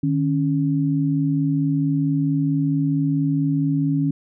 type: tone pair together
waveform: sine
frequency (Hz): 152.72 / 277.2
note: D#3 / C#4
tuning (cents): -32 / 0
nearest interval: minor seventh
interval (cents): 1032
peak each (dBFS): -20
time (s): 0.03-4.11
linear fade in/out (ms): 5
effects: none